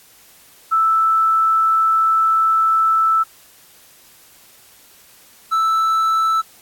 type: tone pair in turn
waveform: sine / triangle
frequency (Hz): 1318.5 / 1318.5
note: E6 / E6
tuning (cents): 0 / 0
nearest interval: unison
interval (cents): 0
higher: neither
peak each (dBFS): -12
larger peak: neither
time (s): 0.71-3.24 / 5.51-6.42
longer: first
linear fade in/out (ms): 20
effects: white hiss -48 dBFS RMS until 6.61 s + AAC 64 kbps